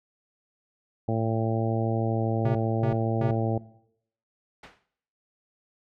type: harmonic tone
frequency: 112.6 Hz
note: A2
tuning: 40 cents sharp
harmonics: 1 / 2 / 3 / 4 / 5 / 6 / 7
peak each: -27 / -30 / -32 / -33 / -34 / -35 / -35 dBFS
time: 1.08-3.58 s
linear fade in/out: 5 ms
type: tone bursts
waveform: square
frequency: 131 Hz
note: C3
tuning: 2 cents sharp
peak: -26 dBFS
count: 3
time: 2.45-3.31 s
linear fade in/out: 2 ms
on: 100 ms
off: 280 ms
type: noise with exponential decay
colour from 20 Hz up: white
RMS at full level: -33 dBFS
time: 4.63-4.86 s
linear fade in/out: 5 ms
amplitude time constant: 49 ms
effects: noise-tail reverb RT60 0.7 s tail -18 dB re dry + low-pass 2000 Hz 12 dB/octave